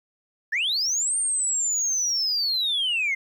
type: linear two-way sweep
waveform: sine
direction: up then down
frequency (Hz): 1661.2 to 8870 to 2062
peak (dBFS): -20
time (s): 0.52-3.15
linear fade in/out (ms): 10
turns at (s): 1.17
effects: tanh soft clip ceiling -19 dBFS + 10-bit